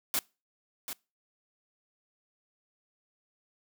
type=noise with echo; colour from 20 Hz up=white; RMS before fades=-29 dBFS; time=0.14-0.19 s; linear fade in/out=0 ms; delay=740 ms; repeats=1; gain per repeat=-9 dB; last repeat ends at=0.93 s; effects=noise-tail reverb RT60 0.3 s tail -25 dB re dry + high-pass 150 Hz 12 dB/octave